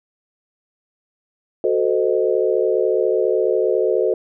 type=chord; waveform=sine; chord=F# diminished seventh; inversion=none; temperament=equal with one note detuned; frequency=370 / 440 / 514.3 / 622.3 Hz; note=F#4 / A4 / C5 / Eb5; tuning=0 / 0 / -30 / 0 cents; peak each=-20 / -19 / -21 / -24 dBFS; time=1.64-4.14 s; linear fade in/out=2 ms; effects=none